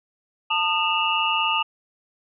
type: tone cluster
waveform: sine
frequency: 893 / 1225 / 2686 / 2870 Hz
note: A5 / D#6 / E7 / F7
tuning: +25 / -27 / +32 / +47 cents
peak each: -25 dBFS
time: 0.5-1.63 s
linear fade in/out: 10 ms
effects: none